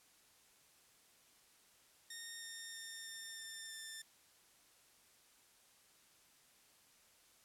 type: tone with pitch steps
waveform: 10% pulse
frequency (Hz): 1842 / 1830.3 / 1818.7 / 1807.2 / 1795.8 / 1784.4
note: A#6 / A#6 / A#6 / A6 / A6 / A6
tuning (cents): -21 / -32 / -43 / +46 / +35 / +24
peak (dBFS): -38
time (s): 2.1-4.02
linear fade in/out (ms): 5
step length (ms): 320
effects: white hiss -68 dBFS RMS until 7.44 s + low-pass 12000 Hz 12 dB/octave